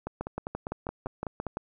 two click trains, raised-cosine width 1 ms, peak -18 / -19 dBFS, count 9 / 8, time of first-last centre 0.21-1.571 / 0.07-1.467 s, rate 5.88 / 5.01 Hz, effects none

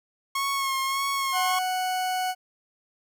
sawtooth tone with vibrato, 1089 Hz, C#6, 31 cents flat, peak -21 dBFS, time 0.35-1.59 s, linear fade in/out 5 ms, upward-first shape sine, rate 1.7 Hz, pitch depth 30 cents each way
40% pulse tone, 740 Hz, F#5, in tune, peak -24 dBFS, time 1.32-2.35 s, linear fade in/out 50 ms
effects none

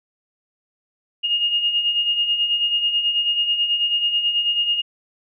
sine beating tone pair, 2841 / 2850.2 Hz, F7 / F7, +29 / +35 cents, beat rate 9.2 Hz, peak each -26 / -18 dBFS, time 1.23-4.82 s, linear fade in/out 20 ms, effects none

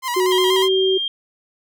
sawtooth tone with vibrato, 1002 Hz, B5, 25 cents sharp, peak -17 dBFS, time 0.02-0.69 s, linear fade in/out 50 ms, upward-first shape square, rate 8.3 Hz, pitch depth 66 cents each way
sine tone with pitch glide, 370 to 379.7 Hz, F#4 to F#4, 0 to +45 cents, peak -15 dBFS, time 0.16-0.98 s, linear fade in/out 10 ms, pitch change +45 cents, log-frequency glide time 0.45-0.57 s
sine tone, 3200 Hz, G7, 35 cents sharp, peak -20 dBFS, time 0.31-1.08 s, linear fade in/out 2 ms
effects none

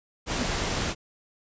pink noise, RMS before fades -28 dBFS, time 0.26-0.95 s, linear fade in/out 50 ms
sine tone with exponential growth, 246.9 Hz, B3, in tune, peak -23 dBFS, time 0.31-0.43 s, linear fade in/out 2 ms, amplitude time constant 25 ms
effects resampled to 16000 Hz

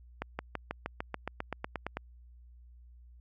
accelerating click train, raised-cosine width 0.5 ms, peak -19 dBFS, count 14, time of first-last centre 0.22-1.97 s, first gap 170 ms, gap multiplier 0.96, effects added 60 Hz sine -52 dBFS peak until 3.2 s + AAC 64 kbps

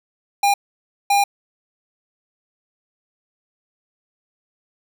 square tone bursts at uneven times, 806 Hz, G5, 48 cents sharp, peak -14 dBFS, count 2, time 0.43-0.54 / 1.1-1.24 s, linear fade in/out 5 ms, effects none

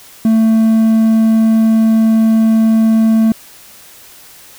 triangle tone, 222.5 Hz, A3, 20 cents sharp, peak -5 dBFS, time 0.25-3.32 s, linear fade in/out 2 ms, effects white hiss -39 dBFS RMS until 4.58 s

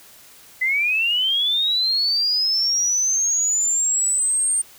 sine linear sweep, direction up, 2000 to 8800 Hz, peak -17 dBFS, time 0.61-4.62 s, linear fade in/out 10 ms, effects white hiss -47 dBFS RMS until 4.78 s

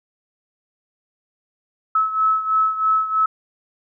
sine beating tone pair, 1296 / 1299.1 Hz, E6 / E6, -30 / -26 cents, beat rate 3.1 Hz, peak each -17 / -22 dBFS, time 1.95-3.26 s, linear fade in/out 5 ms, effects none

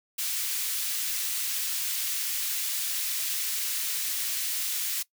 white high-pass noise, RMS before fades -30 dBFS, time 0.18-5.03 s, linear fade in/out 10 ms, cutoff 2200 Hz, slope 12 dB/octave, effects noise-tail reverb RT60 0.1 s tail -20 dB re dry

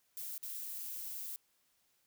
violet noise with dropouts, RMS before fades -43 dBFS, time 0.17-1.36 s, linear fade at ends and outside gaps 0 ms, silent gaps 0.379-0.429 s, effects white hiss -75 dBFS RMS until 2.06 s

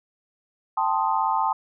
sine chord, A half-diminished seventh, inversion third, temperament equal, 784 / 880 / 1046.5 / 1244.5 Hz, G5 / A5 / C6 / Eb6, 0 / 0 / 0 / 0 cents, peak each -27 / -23 / -26 / -29 dBFS, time 0.77-1.53 s, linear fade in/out 5 ms, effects none

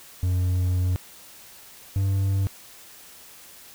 triangle tone pair in turn, 90.7 / 97.33 Hz, F#2 / G2, -34 / -12 cents, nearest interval minor second, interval 122 cents, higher second, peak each -18 / -18 dBFS, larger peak neither, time 0.23-0.96 / 1.96-2.47 s, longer first, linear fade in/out 0 ms, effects white hiss -47 dBFS RMS until 3.74 s

